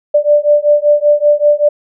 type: beating tone pair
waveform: sine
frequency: 587.3 / 592.5 Hz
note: D5 / D5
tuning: 0 / +15 cents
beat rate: 5.2 Hz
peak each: -10 dBFS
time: 0.14-1.69 s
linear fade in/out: 10 ms
effects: none